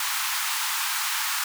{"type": "high-pass noise", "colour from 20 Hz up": "pink", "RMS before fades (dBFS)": -27, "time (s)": [0, 1.44], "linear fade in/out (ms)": 2, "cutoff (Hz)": 900, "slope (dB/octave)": 48, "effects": []}